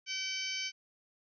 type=harmonic tone; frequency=766 Hz; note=G5; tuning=40 cents flat; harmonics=2 / 3 / 4 / 5 / 6 / 7 / 8; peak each=-48 / -39 / -40 / -52 / -42 / -43 / -43 dBFS; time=0.06-0.72 s; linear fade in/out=50 ms; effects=none